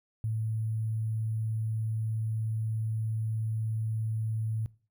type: tone with sample-and-hold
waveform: sine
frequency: 110.4 Hz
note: A2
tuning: 6 cents sharp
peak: -28 dBFS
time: 0.24-4.66 s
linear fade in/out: 0 ms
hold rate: 11025 Hz
effects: noise-tail reverb RT60 0.4 s tail -21 dB re dry